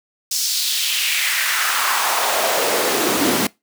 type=noise with high-pass filter sweep; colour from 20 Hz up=pink; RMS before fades=-19 dBFS; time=0.31-3.47 s; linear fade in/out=5 ms; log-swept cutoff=5600 to 220 Hz; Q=2.2; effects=noise-tail reverb RT60 0.2 s tail -22 dB re dry